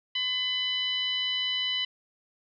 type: tone with frequency modulation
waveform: sine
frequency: 3000 Hz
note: F#7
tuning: 23 cents sharp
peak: -26 dBFS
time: 0.15-1.85 s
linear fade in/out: 5 ms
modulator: 985 Hz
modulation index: 0.82
effects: none